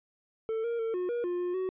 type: tone with pitch steps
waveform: triangle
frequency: 445.1 / 467.8 / 451.5 / 361.4 / 477.4 / 353.7 / 355.8 / 373.8 Hz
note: A4 / A#4 / A4 / F#4 / A#4 / F4 / F4 / F#4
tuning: +20 / +6 / +45 / -41 / +41 / +22 / +32 / +18 cents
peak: -27 dBFS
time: 0.49-1.69 s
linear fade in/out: 0 ms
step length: 150 ms
effects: resampled to 8000 Hz